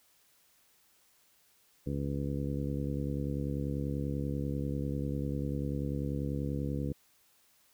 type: harmonic tone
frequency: 70.2 Hz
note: C#2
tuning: 22 cents sharp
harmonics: 1 / 2 / 3 / 4 / 5 / 6 / 7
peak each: -38 / -35 / -39 / -38 / -45 / -46 / -43 dBFS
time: 1.86-6.93 s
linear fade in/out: 10 ms
effects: white hiss -67 dBFS RMS until 7.73 s